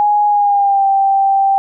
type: tone with pitch glide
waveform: sine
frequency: 830.6 to 784 Hz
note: G#5 to G5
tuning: 0 to 0 cents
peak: -9 dBFS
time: 0-1.58 s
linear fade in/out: 0 ms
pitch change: -100 cents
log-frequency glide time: 0.27-0.86 s
effects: none